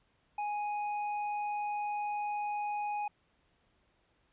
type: tone with hard clipping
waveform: sine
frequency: 830.6 Hz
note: G#5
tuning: in tune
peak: -34 dBFS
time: 0.38-3.08 s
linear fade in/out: 5 ms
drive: 6 dB
effects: pink hiss -72 dBFS RMS until 4.32 s + resampled to 8000 Hz